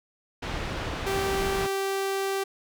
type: low-pass noise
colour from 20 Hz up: pink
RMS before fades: -32 dBFS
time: 0.42-1.67 s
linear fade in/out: 10 ms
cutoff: 3500 Hz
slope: 12 dB/octave
type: tone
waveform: sawtooth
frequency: 389.9 Hz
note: G4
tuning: 9 cents flat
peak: -22 dBFS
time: 1.06-2.44 s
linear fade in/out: 10 ms
effects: none